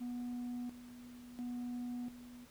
sine tone with tremolo, 244.3 Hz, B3, 19 cents flat, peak -36 dBFS, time 0-2.46 s, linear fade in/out 20 ms, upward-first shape square, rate 0.72 Hz, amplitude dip 80%, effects tanh soft clip ceiling -38 dBFS + pink hiss -62 dBFS RMS until 2.5 s

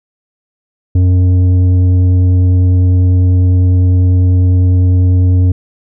sine tone with tanh clipping, 91 Hz, F#2, 28 cents flat, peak -7 dBFS, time 0.95-5.52 s, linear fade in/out 5 ms, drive 8 dB, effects none

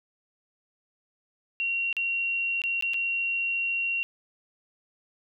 sine tone with dropouts, 2747 Hz, F7, 29 cents flat, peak -25 dBFS, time 1.6-4.03 s, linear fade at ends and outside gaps 0 ms, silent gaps 1.928-1.967 / 2.618-2.638 / 2.81-2.824 / 2.935-2.942 s, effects none

